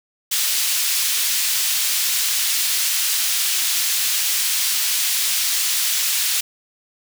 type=high-pass noise; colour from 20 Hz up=pink; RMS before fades=-20 dBFS; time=0.31-6.41 s; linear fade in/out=10 ms; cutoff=3300 Hz; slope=12 dB/octave; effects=none